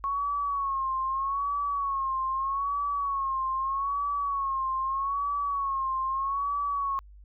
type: tone with vibrato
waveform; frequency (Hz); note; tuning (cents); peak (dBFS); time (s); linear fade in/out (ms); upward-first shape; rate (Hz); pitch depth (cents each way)
sine; 1100; C#6; -14; -26; 0.04-6.99; 0; sine; 0.8; 73
effects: added 50 Hz sine -47 dBFS peak until 7.24 s